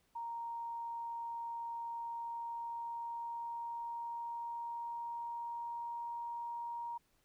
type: tone with pitch glide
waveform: sine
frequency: 932 to 941.2 Hz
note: A#5 to A#5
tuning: -1 to +16 cents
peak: -39 dBFS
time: 0.15-6.98 s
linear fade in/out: 10 ms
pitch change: +17 cents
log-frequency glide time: 1.84-6.51 s
effects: pink hiss -75 dBFS RMS until 7.24 s